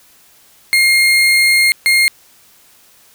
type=tone bursts at uneven times; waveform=35% pulse; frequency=2131 Hz; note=C7; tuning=31 cents sharp; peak=-7 dBFS; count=2; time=0.73-1.72 / 1.86-2.08 s; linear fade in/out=0 ms; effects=white hiss -48 dBFS RMS until 3.14 s